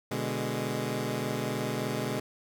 15% pulse chord, G# diminished, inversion first, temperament equal, 123.47 / 146.83 / 207.7 Hz, B2 / D3 / G#3, 0 / 0 / 0 cents, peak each -27 / -29 / -28 dBFS, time 0.11-2.2 s, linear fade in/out 5 ms, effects none

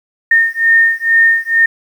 sine beating tone pair, 1826 / 1828.2 Hz, A#6 / A#6, -36 / -34 cents, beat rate 2.2 Hz, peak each -11 dBFS, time 0.31-1.66 s, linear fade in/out 5 ms, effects 7-bit

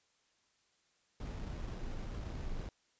brown noise with sample-and-hold, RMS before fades -41 dBFS, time 1.2-2.69 s, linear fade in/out 2 ms, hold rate 4410 Hz, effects white hiss -74 dBFS RMS until 2.99 s + resampled to 16000 Hz

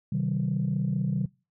sine chord, C minor, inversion none, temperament equal with one note detuned, 130.81 / 155.56 / 191.19 Hz, C3 / Eb3 / G3, 0 / 0 / -43 cents, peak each -28 dBFS, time 0.12-1.26 s, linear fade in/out 5 ms, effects noise-tail reverb RT60 0.3 s tail -23 dB re dry + tanh soft clip ceiling -18 dBFS

